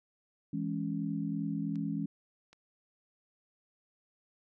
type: chord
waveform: sine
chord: C# minor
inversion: first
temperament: equal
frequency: 164.81 / 207.7 / 277.2 Hz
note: E3 / G#3 / C#4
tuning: 0 / 0 / 0 cents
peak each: -36 dBFS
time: 0.53-2.06 s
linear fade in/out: 5 ms
type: clicks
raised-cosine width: 0.2 ms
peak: -39 dBFS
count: 2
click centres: 1.757 / 2.53 s
effects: none